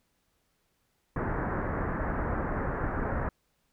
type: low-pass noise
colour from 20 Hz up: pink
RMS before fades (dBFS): -31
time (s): 1.16-3.29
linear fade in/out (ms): 2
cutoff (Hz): 1800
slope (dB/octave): 48
effects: pink hiss -74 dBFS RMS until 3.72 s